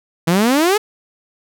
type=exponential sweep; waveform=sawtooth; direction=up; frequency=160 to 440 Hz; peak=-8 dBFS; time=0.27-0.78 s; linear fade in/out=10 ms; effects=none